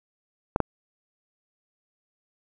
clicks, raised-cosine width 1 ms, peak -7 dBFS, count 2, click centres 0.561 / 0.603 s, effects none

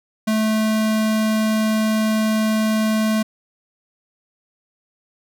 square tone, 217.7 Hz, A3, 18 cents flat, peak -17 dBFS, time 0.27-3.23 s, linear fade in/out 10 ms, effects none

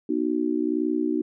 sine chord, B major, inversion none, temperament just, 246.9 / 308.7 / 370.4 Hz, B3 / D#4 / F#4, 0 / -14 / +2 cents, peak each -28 / -24 / -28 dBFS, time 0.09-1.22 s, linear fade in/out 5 ms, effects none

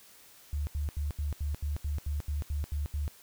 sine tone bursts, 73.42 Hz, D2, in tune, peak -29 dBFS, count 12, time 0.53-3.079 s, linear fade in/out 0 ms, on 140 ms, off 79 ms, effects white hiss -56 dBFS RMS until 3.22 s

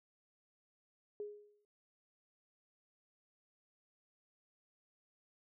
sine tone with exponential decay, 415.3 Hz, G#4, in tune, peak -38 dBFS, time 1.2-1.65 s, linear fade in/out 1 ms, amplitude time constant 97 ms, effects none

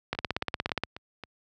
two click trains, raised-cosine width 0.3 ms, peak -23 / -11 dBFS, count 5 / 13, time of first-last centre 0.15-1.237 / 0.13-0.836 s, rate 3.68 / 17 Hz, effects high-pass 60 Hz 12 dB/octave

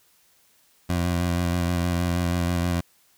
20% pulse tone with vibrato, 87.31 Hz, F2, in tune, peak -17 dBFS, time 0.89-2.81 s, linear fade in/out 10 ms, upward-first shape square, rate 6.3 Hz, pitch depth 22 cents each way, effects white hiss -61 dBFS RMS until 3.17 s

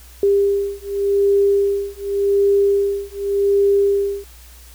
sine beating tone pair, 399.4 / 400.27 Hz, G4 / G4, +32 / +36 cents, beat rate 0.87 Hz, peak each -17 dBFS, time 0.23-4.24 s, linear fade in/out 2 ms, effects added 60 Hz sine -41 dBFS peak until 4.74 s + white hiss -46 dBFS RMS until 4.74 s

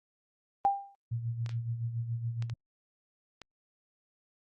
sine tone with exponential decay, 796 Hz, G5, 26 cents sharp, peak -19 dBFS, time 0.65-0.95 s, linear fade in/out 0 ms, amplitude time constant 64 ms
sine tone with tremolo, 116.54 Hz, A#2, in tune, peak -29 dBFS, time 1.11-2.54 s, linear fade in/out 10 ms, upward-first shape sine, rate 7.1 Hz, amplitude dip 60%
clicks, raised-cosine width 0.2 ms, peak -27 dBFS, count 5, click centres 1.462 / 1.493 / 2.424 / 2.498 / 3.417 s
effects Opus 32 kbps

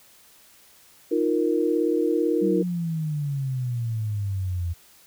sine chord, Eb suspended second, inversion none, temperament equal, 311.1 / 349.2 / 466.2 Hz, Eb4 / F4 / Bb4, 0 / 0 / 0 cents, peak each -24 dBFS, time 1.11-2.63 s, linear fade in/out 10 ms
sine exponential sweep, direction down, 196 to 84 Hz, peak -24 dBFS, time 2.41-4.74 s, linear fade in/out 20 ms
effects white hiss -54 dBFS RMS until 5.06 s

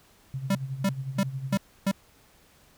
sine tone with tremolo, 133.9 Hz, C3, 40 cents sharp, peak -28 dBFS, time 0.34-1.56 s, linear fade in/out 0 ms, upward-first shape sine, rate 11 Hz, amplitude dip 65%
square tone bursts, 196 Hz, G3, in tune, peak -22 dBFS, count 5, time 0.5-1.915 s, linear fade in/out 5 ms, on 51 ms, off 290 ms
effects pink hiss -59 dBFS RMS until 2.77 s

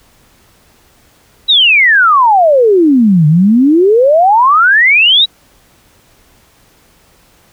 sine exponential two-way sweep, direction down then up, 3951 to 146.83 to 3951 Hz, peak -4 dBFS, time 1.48-5.26 s, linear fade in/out 20 ms, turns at 3.27 s, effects pink hiss -48 dBFS RMS until 7.52 s

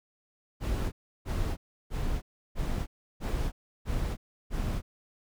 brown noise bursts, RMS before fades -30 dBFS, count 7, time 0.6-4.82 s, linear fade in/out 50 ms, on 320 ms, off 330 ms, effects none

